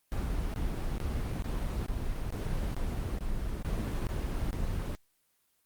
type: noise bursts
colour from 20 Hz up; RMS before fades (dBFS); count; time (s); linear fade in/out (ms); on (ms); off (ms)
brown; -32; 11; 0.12-4.95; 0; 420; 21
effects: white hiss -73 dBFS RMS until 5.65 s + Opus 24 kbps